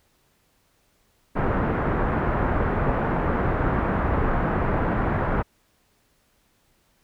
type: low-pass noise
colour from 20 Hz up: pink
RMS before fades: -23 dBFS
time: 1.35-5.43 s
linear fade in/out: 20 ms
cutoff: 1600 Hz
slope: 24 dB/octave
effects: pink hiss -65 dBFS RMS until 7.03 s